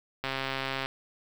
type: click train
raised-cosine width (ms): 0.3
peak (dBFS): -15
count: 84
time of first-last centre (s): 0.24-0.859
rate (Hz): 134
effects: 7-bit